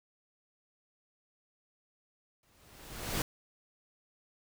pink noise with exponential growth, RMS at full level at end -31 dBFS, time 2.43-3.22 s, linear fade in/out 2 ms, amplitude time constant 170 ms, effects none

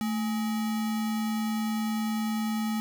sine tone with sample-and-hold, 220 Hz, A3, in tune, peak -26 dBFS, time 0.01-2.8 s, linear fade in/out 0 ms, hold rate 1050 Hz, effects none

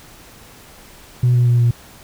sine tone with pitch steps, 123.47 / 121.98 / 120.51 / 119.06 Hz, B2 / B2 / B2 / A#2, 0 / -21 / -42 / +37 cents, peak -9 dBFS, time 1.23-1.71 s, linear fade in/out 5 ms, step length 120 ms, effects tanh soft clip ceiling -8 dBFS + pink hiss -43 dBFS RMS until 2.03 s

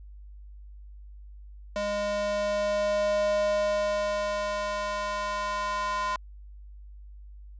square tone with high-pass filter sweep, 205 Hz, G#3, 22 cents flat, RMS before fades -28 dBFS, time 1.76-6.16 s, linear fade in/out 0 ms, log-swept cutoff 460 to 1000 Hz, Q 3.9, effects added 50 Hz sine -43 dBFS peak until 7.59 s + resampled to 16000 Hz

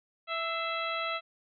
harmonic tone with a mistuned harmonic, 659.3 Hz, E5, in tune, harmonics 1 / 2 / 3 / 4 / 5 / 6, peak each -37 / -34 / -39 / -38 / -41 / -42 dBFS, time 0.27-1.21 s, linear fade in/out 50 ms, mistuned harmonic 3, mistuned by +58 cents, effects none

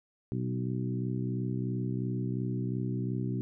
harmonic tone with a mistuned harmonic, 62.9 Hz, B1, 32 cents sharp, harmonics 2 / 3 / 4 / 5 / 6, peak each -32 / -36 / -38 / -40 / -42 dBFS, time 0.32-3.41 s, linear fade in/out 0 ms, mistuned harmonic 2, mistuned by -34 cents, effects none

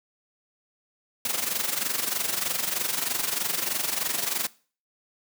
white noise with amplitude modulation, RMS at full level -25 dBFS, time 1.25-4.47 s, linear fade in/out 2 ms, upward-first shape sine, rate 23.2 Hz, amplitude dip 70%, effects noise-tail reverb RT60 0.4 s tail -21 dB re dry + high-pass 150 Hz 12 dB/octave

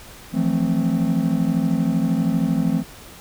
triangle chord, F major seventh, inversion third, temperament equal with one note detuned, 164.81 / 177.56 / 220 / 261.6 Hz, E3 / F3 / A3 / C4, 0 / +29 / 0 / 0 cents, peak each -21 dBFS, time 0.32-2.84 s, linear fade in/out 50 ms, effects pink hiss -42 dBFS RMS until 3.2 s

